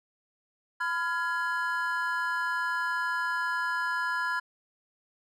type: chord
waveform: triangle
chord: F diminished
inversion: second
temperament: just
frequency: 1005.8 / 1396.9 / 1676.3 Hz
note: Cb6 / F6 / Ab6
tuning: +31 / 0 / +16 cents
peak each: -30 dBFS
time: 0.8-4.4 s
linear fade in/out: 10 ms
effects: none